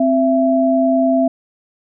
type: tone pair together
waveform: sine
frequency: 262 / 668 Hz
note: C4 / E5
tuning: +2 / +23 cents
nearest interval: octave + major third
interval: 1621 cents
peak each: -14 dBFS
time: 0-1.28 s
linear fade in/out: 5 ms
effects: none